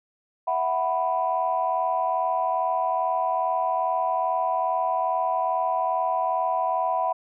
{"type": "chord", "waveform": "sine", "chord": "E suspended second", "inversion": "none", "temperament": "just", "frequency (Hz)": [659.3, 741.7, 988.9], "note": ["E5", "F#5", "B5"], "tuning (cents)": [0, 4, 2], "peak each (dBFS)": [-27, -25, -25], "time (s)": [0.47, 7.13], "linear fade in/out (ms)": 10, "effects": ["tanh soft clip ceiling -12 dBFS"]}